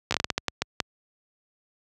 slowing click train, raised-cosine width 0.2 ms, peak -6 dBFS, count 11, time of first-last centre 0.11-0.802 s, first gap 14 ms, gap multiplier 1.33, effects high-pass 60 Hz 12 dB/octave

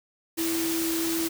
sine tone in noise, 329.6 Hz, E4, in tune, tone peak -26 dBFS, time 0.37-1.29 s, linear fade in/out 20 ms, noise white, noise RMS -31 dBFS, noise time 0.37-1.29 s, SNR +2 dB, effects none

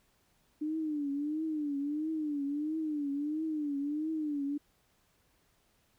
sine tone with vibrato, 298.7 Hz, D4, 29 cents sharp, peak -31 dBFS, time 0.61-4.58 s, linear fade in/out 10 ms, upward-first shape triangle, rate 1.5 Hz, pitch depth 130 cents each way, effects pink hiss -71 dBFS RMS until 5.98 s

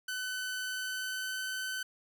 sawtooth tone with pitch glide, 1509 to 1521.3 Hz, F#6 to F#6, +34 to +48 cents, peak -31 dBFS, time 0.08-1.83 s, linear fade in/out 5 ms, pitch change +14 cents, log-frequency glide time 0.6-1.44 s, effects none

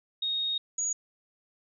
sine tone pair in turn, 3730 / 6762 Hz, A#7 / G#8, 0 / +30 cents, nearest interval minor seventh, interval 1030 cents, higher second, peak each -27 dBFS, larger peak neither, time 0.22-0.58 / 0.78-0.93 s, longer first, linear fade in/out 5 ms, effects none

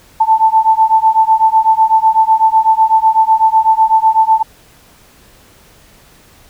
sine beating tone pair, 880 / 888 Hz, A5 / A5, 0 / +16 cents, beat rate 8 Hz, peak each -10 / -10 dBFS, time 0.2-4.43 s, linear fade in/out 10 ms, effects pink hiss -45 dBFS RMS until 6.49 s

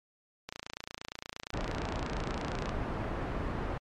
click train, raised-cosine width 0.2 ms, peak -21 dBFS, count 64, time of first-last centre 0.49-2.693 s, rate 28.6 Hz
pink low-pass noise, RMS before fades -35 dBFS, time 1.53-3.78 s, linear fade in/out 5 ms, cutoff 1400 Hz, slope 12 dB/octave
effects MP3 64 kbps

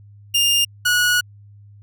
sawtooth tone pair in turn, 2810 / 1459.6 Hz, F7 / F#6, +10 / -24 cents, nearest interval major seventh, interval 1134 cents, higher first, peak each -11 dBFS, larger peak neither, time 0.34-0.65 / 0.85-1.21 s, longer second, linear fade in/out 10 ms, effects added 102 Hz sine -42 dBFS peak until 1.82 s

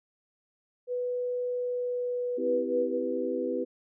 sine tone with pitch glide, 493.9 to 489.4 Hz, B4 to B4, 0 to -16 cents, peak -28 dBFS, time 0.87-3 s, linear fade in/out 50 ms, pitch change -16 cents, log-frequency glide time 1.48-2.83 s
sine chord, C major seventh, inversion none, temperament equal with one note detuned, 258 / 329.6 / 392 / 493.9 Hz, C4 / E4 / G4 / B4, -24 / 0 / 0 / 0 cents, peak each -34 / -35 / -34 / -31 dBFS, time 2.37-3.65 s, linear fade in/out 20 ms
effects none

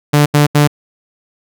sawtooth tone bursts, 147 Hz, D3, 2 cents sharp, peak -3 dBFS, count 3, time 0.13-0.676 s, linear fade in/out 10 ms, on 130 ms, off 78 ms, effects none

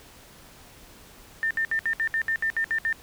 sine tone bursts, 1800 Hz, A6, 39 cents sharp, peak -22 dBFS, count 11, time 1.43-2.927 s, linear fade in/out 0 ms, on 77 ms, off 65 ms, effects pink hiss -50 dBFS RMS until 3.02 s

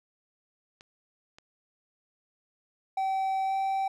clicks, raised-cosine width 0.2 ms, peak -32 dBFS, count 2, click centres 0.809 / 1.385 s
triangle tone with pitch glide, 769 to 774.8 Hz, G5 to G5, -33 to -20 cents, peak -24 dBFS, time 2.97-3.88 s, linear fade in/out 5 ms, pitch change +13 cents, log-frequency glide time 3.45-3.54 s
effects none

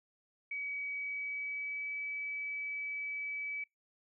sine tone with pitch glide, 2271 to 2292 Hz, C#7 to D7, +41 to -43 cents, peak -36 dBFS, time 0.51-3.64 s, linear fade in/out 5 ms, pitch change +16 cents, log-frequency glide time 0.92-1.92 s, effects noise-tail reverb RT60 0.2 s tail -26 dB re dry

